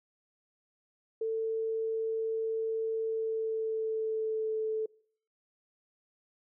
sine tone with pitch glide, 446 to 437.6 Hz, A4 to A4, +23 to -9 cents, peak -29 dBFS, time 1.21-4.86 s, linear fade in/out 5 ms, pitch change -32 cents, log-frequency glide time 3.03-4.58 s, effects noise-tail reverb RT60 0.6 s tail -25 dB re dry

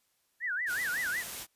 sine tone with vibrato, 1691 Hz, G#6, 31 cents sharp, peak -30 dBFS, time 0.4-1.24 s, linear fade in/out 50 ms, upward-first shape sine, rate 5.4 Hz, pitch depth 290 cents each way
white noise, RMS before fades -40 dBFS, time 0.66-1.47 s, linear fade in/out 50 ms
effects white hiss -74 dBFS RMS until 1.55 s + resampled to 32000 Hz

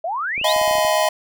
sine exponential sweep, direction up, 625 to 4277 Hz, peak -21 dBFS, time 0.04-0.53 s, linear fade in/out 5 ms
clicks, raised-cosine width 2 ms, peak -24 dBFS, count 9, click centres 0.379 / 0.414 / 0.563 / 0.615 / 0.678 / 0.711 / 0.754 / 0.784 / 0.849 s
square chord, F half-diminished seventh, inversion third, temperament just, 628.6 / 698.5 / 838.1 / 1005.8 Hz, Eb5 / F5 / Ab5 / Cb6, +18 / 0 / +16 / +31 cents, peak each -19 / -25 / -24 / -23 dBFS, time 0.44-1.09 s, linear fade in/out 5 ms
effects none

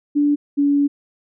sine tone pair in turn, 290.9 / 285.2 Hz, D4 / C#4, -16 / +49 cents, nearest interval unison, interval 35 cents, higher first, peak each -13 dBFS, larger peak neither, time 0.15-0.36 / 0.57-0.88 s, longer second, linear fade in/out 20 ms, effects none

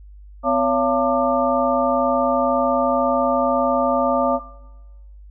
sine tone cluster, 254.7 / 561 / 683 / 897 / 1191 Hz, C4 / C#5 / F5 / A5 / D6, -46 / +21 / -39 / +33 / +24 cents, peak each -23 / -20 / -22 / -24 / -20 dBFS, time 0.43-4.4 s, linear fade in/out 50 ms, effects noise-tail reverb RT60 1.0 s tail -18 dB re dry + added 50 Hz sine -39 dBFS peak until 5.3 s

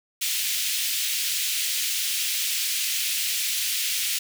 pink high-pass noise, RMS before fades -26 dBFS, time 0.21-4.19 s, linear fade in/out 10 ms, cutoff 2500 Hz, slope 24 dB/octave, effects none

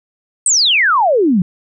sine exponential sweep, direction down, 8630 to 168 Hz, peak -9 dBFS, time 0.46-1.42 s, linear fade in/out 2 ms, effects none

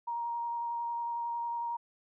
sine tone with vibrato, 940 Hz, A#5, 14 cents sharp, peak -32 dBFS, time 0.07-1.77 s, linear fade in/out 10 ms, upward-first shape square, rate 11 Hz, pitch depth 8 cents each way, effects none

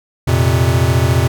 square chord, F suspended fourth, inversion none, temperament equal, 87.31 / 116.54 / 130.81 Hz, F2 / Bb2 / C3, 0 / 0 / 0 cents, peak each -16 dBFS, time 0.27-1.28 s, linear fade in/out 10 ms, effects none

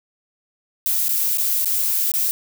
violet noise with dropouts, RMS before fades -20 dBFS, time 0.86-2.31 s, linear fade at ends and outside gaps 0 ms, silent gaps 1.083-1.092 / 1.373-1.383 / 1.646-1.657 / 2.117-2.138 s, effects none

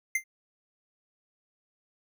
square tone with exponential decay, 2088 Hz, C7, 4 cents flat, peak -22 dBFS, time 0.15-0.24 s, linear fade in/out 5 ms, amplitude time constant 19 ms, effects none

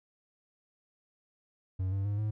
triangle tone with pitch steps, 93.6 / 97.86 / 102.31 / 106.96 Hz, F#2 / G2 / G#2 / A2, +20 / -2 / -25 / -49 cents, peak -27 dBFS, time 1.79-2.31 s, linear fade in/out 10 ms, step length 130 ms, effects none

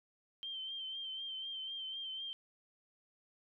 sine tone with vibrato, 3136 Hz, G7, in tune, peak -40 dBFS, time 0.43-2.33 s, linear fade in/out 0 ms, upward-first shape sine, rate 4 Hz, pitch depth 38 cents each way, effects none

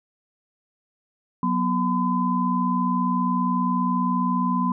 sine tone cluster, 183.7 / 243.7 / 1014 Hz, F#3 / B3 / B5, -12 / -23 / +45 cents, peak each -24 dBFS, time 1.43-4.72 s, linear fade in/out 2 ms, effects none

